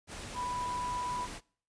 sine tone in noise, 987.8 Hz, B5, in tune, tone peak -33 dBFS, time 0.34-1.28 s, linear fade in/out 50 ms, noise pink, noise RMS -43 dBFS, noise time 0.07-1.41 s, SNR +7 dB, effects noise-tail reverb RT60 0.5 s tail -24 dB re dry + resampled to 22050 Hz

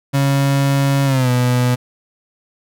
35% pulse tone with pitch glide, 138.59 to 124.18 Hz, C#3 to B2, 0 to +10 cents, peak -11 dBFS, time 0.13-1.76 s, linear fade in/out 20 ms, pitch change -190 cents, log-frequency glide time 1.05-1.3 s, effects none

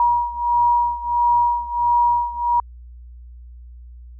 sine beating tone pair, 956 / 957.5 Hz, A#5 / A#5, +43 / +46 cents, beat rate 1.5 Hz, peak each -17 / -20 dBFS, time 0-2.6 s, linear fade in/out 2 ms, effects added 60 Hz sine -37 dBFS peak until 4.19 s

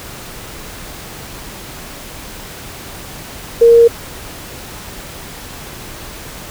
sine tone, 466.2 Hz, A#4, in tune, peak -3 dBFS, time 3.61-3.88 s, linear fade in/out 10 ms, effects pink hiss -31 dBFS RMS until 6.5 s

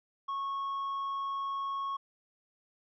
sine tone with tanh clipping, 1100 Hz, C#6, 14 cents flat, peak -33 dBFS, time 0.28-1.97 s, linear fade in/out 10 ms, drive 3 dB, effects none

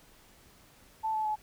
sine tone with pitch steps, 880 / 867.4 / 854.9 Hz, A5 / A5 / G#5, 0 / -25 / +50 cents, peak -28 dBFS, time 1.03-1.36 s, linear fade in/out 20 ms, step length 110 ms, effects pink hiss -59 dBFS RMS until 1.42 s

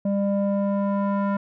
square tone with low-pass filter sweep, 199.6 Hz, G3, 32 cents sharp, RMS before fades -23 dBFS, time 0.05-1.37 s, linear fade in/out 5 ms, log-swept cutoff 510 to 1200 Hz, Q 2.3, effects none

